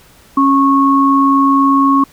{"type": "tone pair together", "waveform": "sine", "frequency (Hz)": [274.8, 1099], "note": ["C#4", "C#6"], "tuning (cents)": [-15, -15], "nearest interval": "2 octaves", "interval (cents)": 2400, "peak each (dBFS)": -10, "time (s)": [0.37, 2.04], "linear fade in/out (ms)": 5, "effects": ["pink hiss -45 dBFS RMS until 2.12 s"]}